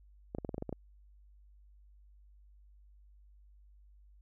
clicks, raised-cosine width 2 ms, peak -24 dBFS, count 9, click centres 0.349 / 0.385 / 0.448 / 0.492 / 0.544 / 0.581 / 0.624 / 0.693 / 0.727 s, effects added 50 Hz sine -57 dBFS peak until 4.21 s

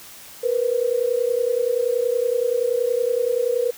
sine tone pair together, 470.2 / 500.8 Hz, A#4 / B4, +15 / +24 cents, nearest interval minor second, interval 109 cents, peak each -21 dBFS, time 0.43-3.71 s, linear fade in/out 10 ms, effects white hiss -42 dBFS RMS until 3.77 s

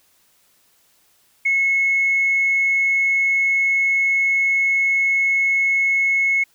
sine tone, 2185 Hz, C#7, 26 cents flat, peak -14 dBFS, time 1.45-6.44 s, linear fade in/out 10 ms, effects tanh soft clip ceiling -10 dBFS + white hiss -59 dBFS RMS until 6.54 s

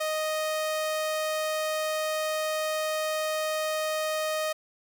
sawtooth tone, 622.3 Hz, D#5, in tune, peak -23 dBFS, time 0-4.53 s, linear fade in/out 10 ms, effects none

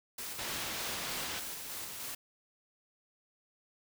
white noise with tremolo, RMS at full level -41 dBFS, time 0.18-2.15 s, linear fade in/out 5 ms, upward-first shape square, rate 3.3 Hz, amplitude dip 25%
white low-pass noise, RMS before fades -40 dBFS, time 0.38-1.4 s, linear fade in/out 10 ms, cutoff 4800 Hz, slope 12 dB/octave
effects none

